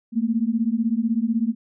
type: beating tone pair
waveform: sine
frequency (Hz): 220 / 236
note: A3 / A#3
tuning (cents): 0 / +22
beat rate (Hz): 16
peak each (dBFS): -22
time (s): 0.12-1.55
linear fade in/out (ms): 50
effects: none